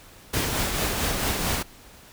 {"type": "noise with tremolo", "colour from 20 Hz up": "pink", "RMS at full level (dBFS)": -24, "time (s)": [0.33, 1.63], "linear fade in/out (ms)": 10, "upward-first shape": "triangle", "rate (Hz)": 4.5, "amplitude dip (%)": 40, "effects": ["pink hiss -49 dBFS RMS until 2.12 s"]}